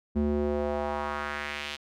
square tone with band-pass filter sweep, 73.3 Hz, D2, 3 cents flat, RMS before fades -30 dBFS, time 0.15-1.77 s, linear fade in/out 20 ms, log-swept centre 240 to 3300 Hz, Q 1.8, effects none

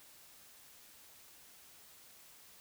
silence, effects white hiss -59 dBFS RMS until 2.6 s

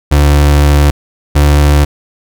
35% pulse tone pair in turn, 72.6 / 72.93 Hz, D2 / D2, -19 / -12 cents, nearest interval unison, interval 7 cents, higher second, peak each -3 dBFS, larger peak neither, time 0.11-0.91 / 1.35-1.85 s, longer first, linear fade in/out 10 ms, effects none

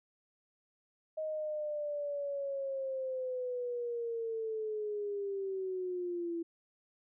sine linear sweep, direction down, 628 to 333.4 Hz, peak -34 dBFS, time 1.17-6.43 s, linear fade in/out 10 ms, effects none

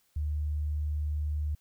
sine tone, 75 Hz, D2, 37 cents sharp, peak -28 dBFS, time 0.16-1.55 s, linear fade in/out 5 ms, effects white hiss -70 dBFS RMS until 1.6 s

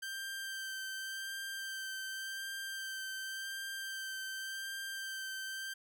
sawtooth tone with vibrato, 1568 Hz, G6, in tune, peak -36 dBFS, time 0.02-5.74 s, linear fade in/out 10 ms, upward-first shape sine, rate 0.89 Hz, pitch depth 17 cents each way, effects none

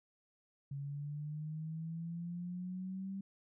sine exponential sweep, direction up, 138.8 to 196 Hz, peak -39 dBFS, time 0.71-3.21 s, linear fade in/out 5 ms, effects none

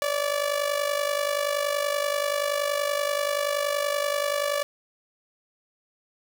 sawtooth tone with amplitude modulation, 578 Hz, D5, 28 cents flat, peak -17 dBFS, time 0.02-4.63 s, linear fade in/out 0 ms, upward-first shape sine, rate 50.5 Hz, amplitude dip 70%, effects none

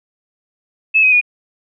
sine tone with pitch steps, 2600 / 2525 / 2451 Hz, E7 / D#7 / D#7, -24 / +25 / -27 cents, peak -8 dBFS, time 0.94-1.213 s, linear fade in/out 20 ms, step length 91 ms, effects none

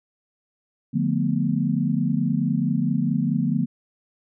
sine chord, B half-diminished seventh, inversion first, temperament just, 148.16 / 177.8 / 222.2 / 246.9 Hz, D3 / F3 / A3 / B3, +16 / +31 / +17 / 0 cents, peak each -25 dBFS, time 0.93-3.66 s, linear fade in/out 20 ms, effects none

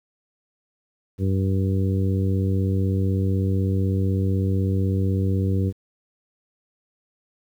harmonic tone, 96 Hz, G2, 36 cents flat, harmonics 1 / 2 / 3 / 4 / 5, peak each -20 / -26 / -30 / -32 / -34 dBFS, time 1.18-5.73 s, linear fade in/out 50 ms, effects 9-bit

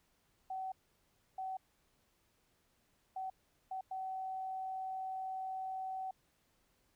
sine tone bursts at uneven times, 758 Hz, F#5, 42 cents sharp, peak -38 dBFS, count 5, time 0.5-0.72 / 1.38-1.57 / 3.16-3.3 / 3.71-3.81 / 3.91-6.11 s, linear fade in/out 5 ms, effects pink hiss -75 dBFS RMS until 6.95 s

